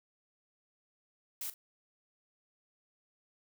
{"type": "noise with echo", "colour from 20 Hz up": "blue", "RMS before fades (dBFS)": -39, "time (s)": [1.41, 1.5], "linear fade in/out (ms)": 2, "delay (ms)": 40, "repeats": 1, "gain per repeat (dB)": -15, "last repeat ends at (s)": 1.54, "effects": []}